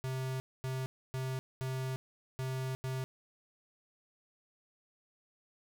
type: tone bursts at uneven times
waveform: square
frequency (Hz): 130.81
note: C3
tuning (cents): 0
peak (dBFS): -35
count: 6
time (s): 0.04-0.4 / 0.64-0.86 / 1.14-1.39 / 1.61-1.96 / 2.39-2.75 / 2.84-3.04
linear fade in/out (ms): 0
effects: none